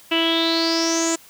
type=tone with low-pass filter sweep; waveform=sawtooth; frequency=329.6 Hz; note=E4; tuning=in tune; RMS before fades=-20 dBFS; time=0.11-1.16 s; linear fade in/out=10 ms; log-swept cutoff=2800 to 7400 Hz; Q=9.9; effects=white hiss -48 dBFS RMS until 1.29 s